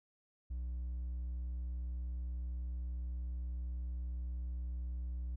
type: tone with hard clipping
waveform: sine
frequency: 61.74 Hz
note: B1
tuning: in tune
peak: -38 dBFS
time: 0.5-5.36 s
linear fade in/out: 10 ms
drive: 2 dB
effects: none